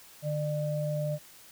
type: tone pair together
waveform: sine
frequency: 149.8 / 598.8 Hz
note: D3 / D5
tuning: +35 / +33 cents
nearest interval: 2 octaves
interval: 2398 cents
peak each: -30 / -32 dBFS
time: 0.22-1.19 s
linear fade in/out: 50 ms
effects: white hiss -53 dBFS RMS until 1.51 s